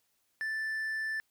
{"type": "tone", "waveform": "triangle", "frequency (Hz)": 1762, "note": "A6", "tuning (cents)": 2, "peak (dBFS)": -30, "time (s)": [0.41, 1.2], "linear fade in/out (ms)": 0, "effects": ["white hiss -75 dBFS RMS until 1.3 s"]}